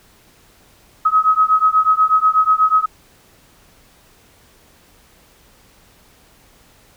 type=beating tone pair; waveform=sine; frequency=1269 / 1277.2 Hz; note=D#6 / D#6; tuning=+34 / +45 cents; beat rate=8.2 Hz; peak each=-14 dBFS; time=1.05-2.86 s; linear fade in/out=10 ms; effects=pink hiss -51 dBFS RMS until 6.96 s